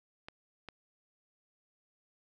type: clicks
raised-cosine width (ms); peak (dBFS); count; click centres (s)
0.3; -28; 2; 0.285 / 0.687
effects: none